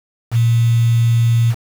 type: tone with quantisation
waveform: sine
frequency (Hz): 116.54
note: A#2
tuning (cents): 0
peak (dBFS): -10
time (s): 0.31-1.55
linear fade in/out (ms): 50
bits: 5
effects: none